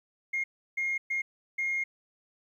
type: tone bursts at uneven times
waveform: sine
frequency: 2137 Hz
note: C7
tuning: 36 cents sharp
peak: -26 dBFS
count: 4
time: 0.33-0.44 / 0.77-0.98 / 1.1-1.22 / 1.58-1.84 s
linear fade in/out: 10 ms
effects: tanh soft clip ceiling -24 dBFS + 11-bit